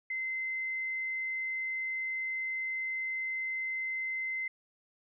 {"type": "tone", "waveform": "sine", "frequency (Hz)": 2065, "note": "C7", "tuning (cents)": -23, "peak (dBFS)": -32, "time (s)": [0.1, 4.48], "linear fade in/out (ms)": 5, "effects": []}